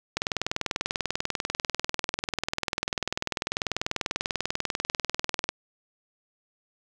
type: click train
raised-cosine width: 0.2 ms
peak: -9 dBFS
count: 109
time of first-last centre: 0.17-5.49 s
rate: 20.3 Hz
effects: none